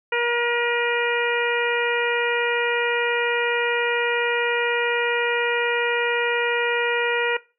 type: harmonic tone with a mistuned harmonic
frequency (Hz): 475.7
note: A#4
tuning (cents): +35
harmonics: 1 / 2 / 3 / 4 / 5 / 6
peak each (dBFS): -24 / -27 / -26 / -27 / -26 / -33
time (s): 0.12-7.37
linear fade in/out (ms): 5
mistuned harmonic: 5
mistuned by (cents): +26
effects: noise-tail reverb RT60 0.3 s tail -20 dB re dry